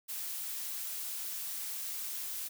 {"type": "noise", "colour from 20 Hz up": "blue", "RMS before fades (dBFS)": -39, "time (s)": [0.08, 2.49], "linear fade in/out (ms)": 20, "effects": []}